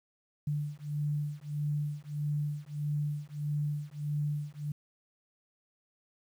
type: beating tone pair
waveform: sine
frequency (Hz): 146.8 / 148.4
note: D3 / D3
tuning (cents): 0 / +18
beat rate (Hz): 1.6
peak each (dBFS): -34 / -34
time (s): 0.47-4.72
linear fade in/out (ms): 5
effects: 10-bit